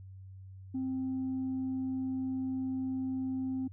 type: tone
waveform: sine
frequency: 261.6 Hz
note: C4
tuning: in tune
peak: -30 dBFS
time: 0.74-3.68 s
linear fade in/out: 10 ms
effects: tanh soft clip ceiling -29 dBFS + added 95 Hz sine -46 dBFS peak until 3.72 s